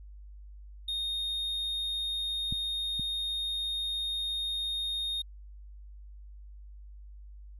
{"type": "tone", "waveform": "triangle", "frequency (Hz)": 3697, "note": "A#7", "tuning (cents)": -15, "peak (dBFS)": -29, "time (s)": [0.88, 5.22], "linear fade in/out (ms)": 5}
{"type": "clicks", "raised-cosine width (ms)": 5, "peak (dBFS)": [-23, -25], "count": 2, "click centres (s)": [2.525, 2.996]}
{"effects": ["added 50 Hz sine -45 dBFS peak until 7.59 s", "resampled to 32000 Hz"]}